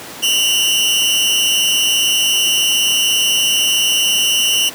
sawtooth tone pair together, 2794 / 3007 Hz, F7 / F#7, 0 / +27 cents, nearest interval minor second, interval 127 cents, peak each -12 dBFS, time 0.22-4.7 s, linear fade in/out 20 ms, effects pink hiss -31 dBFS RMS until 4.74 s + high-pass 200 Hz 12 dB/octave

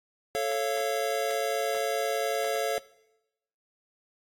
square chord, A augmented, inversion none, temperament just, 440 / 550 / 687.5 Hz, A4 / C#5 / E#5, 0 / -14 / -27 cents, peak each -32 dBFS, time 0.35-2.78 s, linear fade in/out 0 ms, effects noise-tail reverb RT60 0.9 s tail -20 dB re dry + AAC 64 kbps

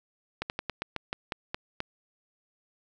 slowing click train, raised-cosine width 0.3 ms, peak -15 dBFS, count 10, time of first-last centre 0.42-1.804 s, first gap 79 ms, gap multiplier 1.16, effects none

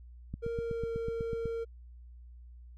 click train, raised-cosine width 5 ms, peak -25 dBFS, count 10, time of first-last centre 0.34-1.457 s, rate 8.06 Hz
triangle tone with pitch glide, 464.6 to 459.3 Hz, A#4 to A#4, -6 to -26 cents, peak -31 dBFS, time 0.42-1.65 s, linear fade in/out 20 ms, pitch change -20 cents, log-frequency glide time 0.6-0.91 s
effects added 60 Hz sine -48 dBFS peak until 2.77 s

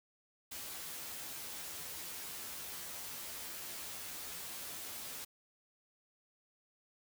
white noise with comb filter, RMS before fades -45 dBFS, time 0.51-5.25 s, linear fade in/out 10 ms, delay 12 ms, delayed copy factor +0.65, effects none

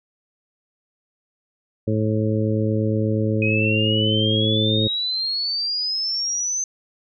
harmonic tone, 108.4 Hz, A2, 25 cents flat, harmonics 1 / 2 / 3 / 4 / 5, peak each -21 / -24 / -26 / -27 / -28 dBFS, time 1.87-4.88 s, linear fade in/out 10 ms
sine exponential sweep, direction up, 2513 to 6230 Hz, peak -21 dBFS, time 3.42-6.64 s, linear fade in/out 2 ms
effects none

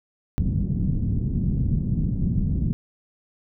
white low-pass noise, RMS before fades -23 dBFS, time 0.38-2.73 s, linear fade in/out 0 ms, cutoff 190 Hz, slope 24 dB/octave, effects none

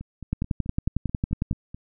two click trains, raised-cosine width 5 ms, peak -11 / -24 dBFS, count 14 / 9, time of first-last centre 0.33-1.512 / 0.01-1.745 s, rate 11 / 4.61 Hz, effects none

